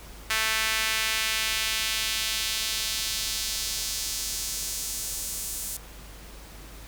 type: tone with high-pass filter sweep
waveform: sawtooth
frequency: 220 Hz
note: A3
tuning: in tune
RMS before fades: -29 dBFS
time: 0.3-5.77 s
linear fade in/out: 5 ms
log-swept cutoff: 1800 to 8600 Hz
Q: 1.2
effects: added 50 Hz sine -44 dBFS peak until 6.87 s + pink hiss -47 dBFS RMS until 6.87 s